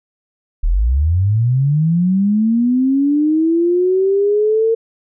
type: linear sweep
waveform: sine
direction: up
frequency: 34.65 to 456.9 Hz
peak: -11 dBFS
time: 0.63-4.75 s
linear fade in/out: 10 ms
effects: none